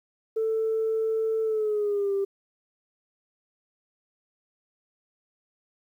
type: tone with pitch glide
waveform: sine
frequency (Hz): 443.3 to 394.9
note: A4 to G4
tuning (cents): +13 to +13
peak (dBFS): -22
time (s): 0.36-2.25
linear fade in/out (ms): 10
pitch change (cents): -200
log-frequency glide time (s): 1.43-2.14
effects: tanh soft clip ceiling -19 dBFS + 10-bit